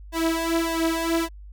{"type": "tone with flanger", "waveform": "sawtooth", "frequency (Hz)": 329.6, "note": "E4", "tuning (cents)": 0, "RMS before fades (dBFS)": -24, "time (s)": [0.12, 1.29], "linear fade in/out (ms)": 50, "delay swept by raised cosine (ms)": [1.9, 4.2], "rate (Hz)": 1.7, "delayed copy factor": 1, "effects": ["added 50 Hz sine -39 dBFS peak until 1.52 s"]}